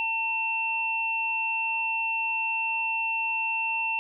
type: tone pair together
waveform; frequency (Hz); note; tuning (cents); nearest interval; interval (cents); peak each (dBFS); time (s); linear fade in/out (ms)
sine; 901 / 2700; A5 / E7; +41 / +41; octave + perfect fifth; 1900; -31 / -26; 0-3.99; 0
effects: none